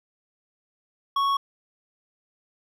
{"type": "tone with hard clipping", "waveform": "triangle", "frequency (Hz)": 1108.7, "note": "C#6", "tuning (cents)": 0, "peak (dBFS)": -22, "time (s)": [1.16, 1.37], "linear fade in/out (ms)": 5, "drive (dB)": 11, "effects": []}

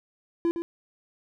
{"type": "tone with echo", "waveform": "triangle", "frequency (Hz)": 338.3, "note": "E4", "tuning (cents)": 45, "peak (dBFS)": -19, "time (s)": [0.45, 0.51], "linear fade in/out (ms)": 0, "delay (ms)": 110, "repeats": 1, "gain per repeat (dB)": -7, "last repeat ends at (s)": 0.62, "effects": []}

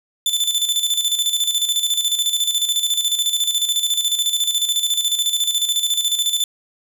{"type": "tone with tremolo", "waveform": "sawtooth", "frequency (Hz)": 3520, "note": "A7", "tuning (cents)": 0, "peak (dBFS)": -12, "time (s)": [0.26, 6.44], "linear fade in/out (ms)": 2, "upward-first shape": "square", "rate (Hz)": 14, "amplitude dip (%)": 60, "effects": []}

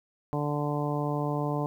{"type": "harmonic tone", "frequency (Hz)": 146.83, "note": "D3", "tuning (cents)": 0, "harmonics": [1, 2, 3, 4, 5, 6, 7], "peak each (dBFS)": [-30, -33, -35, -36, -37, -38, -38], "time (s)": [0.33, 1.66], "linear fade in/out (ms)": 0, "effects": ["10-bit"]}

